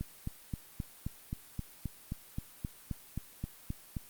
click train, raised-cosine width 5 ms, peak -23 dBFS, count 16, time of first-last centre 0.01-3.968 s, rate 3.79 Hz, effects white hiss -55 dBFS RMS until 4.09 s + Opus 32 kbps

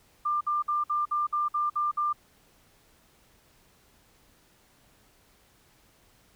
sine tone bursts, 1193 Hz, D6, 27 cents sharp, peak -24 dBFS, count 9, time 0.25-2.13 s, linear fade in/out 10 ms, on 160 ms, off 55 ms, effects pink hiss -62 dBFS RMS until 6.35 s

